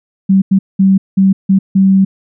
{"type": "tone bursts at uneven times", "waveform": "sine", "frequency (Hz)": 192.7, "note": "G3", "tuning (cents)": -29, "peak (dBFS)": -5, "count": 6, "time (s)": [[0.29, 0.42], [0.51, 0.59], [0.79, 0.98], [1.17, 1.33], [1.49, 1.59], [1.75, 2.05]], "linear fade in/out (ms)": 10, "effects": []}